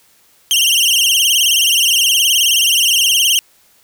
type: tone with vibrato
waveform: sawtooth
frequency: 2972 Hz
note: F#7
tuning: 7 cents sharp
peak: -7 dBFS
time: 0.51-3.39 s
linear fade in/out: 0 ms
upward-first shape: sine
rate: 19 Hz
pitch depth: 140 cents each way
effects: white hiss -52 dBFS RMS until 3.83 s